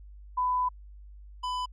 sine / square tone pair in turn, 1000 / 1000 Hz, B5 / B5, +21 / +21 cents, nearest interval unison, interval 0 cents, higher neither, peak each -24 / -30 dBFS, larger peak first, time 0.37-0.69 / 1.43-1.66 s, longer first, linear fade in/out 10 ms, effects added 50 Hz sine -45 dBFS peak until 1.72 s + low-pass 5000 Hz 12 dB/octave

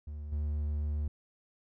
triangle tone with level steps, 74.4 Hz, D2, 23 cents sharp, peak -36 / -28 dBFS, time 0.07-1.08 s, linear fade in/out 5 ms, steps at 0.32 s, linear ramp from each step 5 ms, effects none

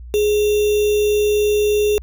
sine tone with sample-and-hold, 418.4 Hz, G#4, 13 cents sharp, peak -13 dBFS, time 0.14-1.98 s, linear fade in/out 0 ms, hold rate 3150 Hz, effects added 60 Hz sine -32 dBFS peak until 2.02 s

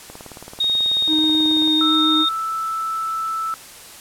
click train, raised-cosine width 1 ms, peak -22 dBFS, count 30, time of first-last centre 0.1-1.676 s, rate 18.4 Hz
sine tone with pitch glide, 3729 to 3682 Hz, A#7 to A#7, 0 to -22 cents, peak -16 dBFS, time 0.6-2.29 s, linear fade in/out 5 ms, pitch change -22 cents, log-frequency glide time 0.76-2.06 s
triangle tone with vibrato, 311.1 Hz, D#4, in tune, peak -16 dBFS, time 1.07-2.26 s, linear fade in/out 50 ms, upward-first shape triangle, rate 7.1 Hz, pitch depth 11 cents each way
sine tone, 1318.5 Hz, E6, in tune, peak -21 dBFS, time 1.81-3.54 s, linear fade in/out 0 ms
effects white hiss -40 dBFS RMS until 4 s + low-pass 12000 Hz 12 dB/octave

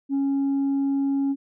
sine tone, 276 Hz, C#4, 7 cents flat, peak -18 dBFS, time 0.09-1.36 s, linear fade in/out 50 ms, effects tanh soft clip ceiling -19 dBFS

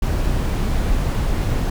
brown noise, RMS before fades -19 dBFS, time 0.02-1.7 s, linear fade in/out 5 ms, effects none

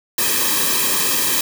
white noise with comb filter, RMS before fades -18 dBFS, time 0.18-1.41 s, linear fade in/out 2 ms, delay 1.4 ms, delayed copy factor -0.95, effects none

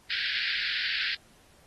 pink band-pass noise, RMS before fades -31 dBFS, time 0.1-1.15 s, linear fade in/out 5 ms, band 1500 to 4900 Hz, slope 96 dB/octave, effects pink hiss -60 dBFS RMS until 1.66 s + AAC 32 kbps

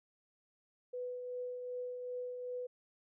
sine tone with tremolo, 496.3 Hz, B4, 8 cents sharp, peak -37 dBFS, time 0.93-2.67 s, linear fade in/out 10 ms, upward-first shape triangle, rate 2.6 Hz, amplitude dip 40%, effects none

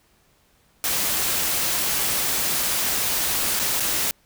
white noise with dropouts, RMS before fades -23 dBFS, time 0.84-4.11 s, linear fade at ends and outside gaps 1 ms, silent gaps 3.593-3.597 / 3.799-3.803 s, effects pink hiss -61 dBFS RMS until 4.25 s

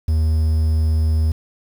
triangle tone with quantisation, 78.9 Hz, D#2, 25 cents sharp, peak -12 dBFS, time 0.08-1.32 s, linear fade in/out 5 ms, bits 7, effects none

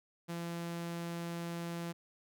sawtooth tone, 170 Hz, F3, 46 cents flat, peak -34 dBFS, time 0.28-1.93 s, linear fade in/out 20 ms, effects none

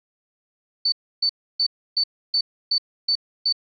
sine tone bursts, 4518 Hz, C#8, 32 cents sharp, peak -17 dBFS, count 8, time 0.85-3.526 s, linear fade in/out 5 ms, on 72 ms, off 300 ms, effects none

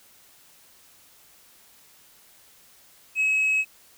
sine tone with tanh clipping, 2564 Hz, E7, 49 cents flat, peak -20 dBFS, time 3.15-3.65 s, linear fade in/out 50 ms, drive 1 dB, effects white hiss -55 dBFS RMS until 3.97 s

